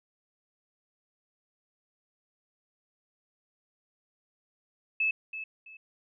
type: tone with echo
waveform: sine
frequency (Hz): 2608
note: E7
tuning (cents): -19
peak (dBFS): -24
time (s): 5-5.11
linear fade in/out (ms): 5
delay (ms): 330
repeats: 2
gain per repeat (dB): -11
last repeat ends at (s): 5.77
effects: none